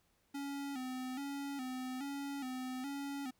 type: tone with vibrato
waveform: square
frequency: 267.9 Hz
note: C4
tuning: 41 cents sharp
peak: -40 dBFS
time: 0.34-3.31 s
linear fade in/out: 10 ms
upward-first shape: square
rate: 1.2 Hz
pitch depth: 79 cents each way
effects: pink hiss -75 dBFS RMS until 3.39 s